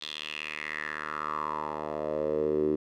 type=tone with band-pass filter sweep; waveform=10% pulse; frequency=76.2 Hz; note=D#2; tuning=36 cents flat; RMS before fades=-32 dBFS; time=0.01-2.76 s; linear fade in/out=10 ms; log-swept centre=3700 to 340 Hz; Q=4.8; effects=none